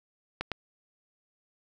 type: clicks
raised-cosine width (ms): 0.3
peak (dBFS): -15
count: 2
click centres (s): 0.41 / 0.517
effects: none